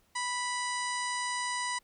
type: harmonic tone with a mistuned harmonic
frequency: 986 Hz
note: B5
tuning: 3 cents flat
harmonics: 1 / 2 / 3 / 4 / 5 / 6 / 7 / 8 / 9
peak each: -34 / -36 / -44 / -43 / -43 / -46 / -47 / -43 / -44 dBFS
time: 0.15-1.79 s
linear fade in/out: 10 ms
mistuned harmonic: 8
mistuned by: +62 cents
effects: pink hiss -69 dBFS RMS until 1.83 s